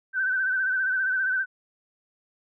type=tone with vibrato; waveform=sine; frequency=1532 Hz; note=G6; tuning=40 cents flat; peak=-22 dBFS; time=0.13-1.46 s; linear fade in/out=50 ms; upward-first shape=sine; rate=15 Hz; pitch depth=52 cents each way; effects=none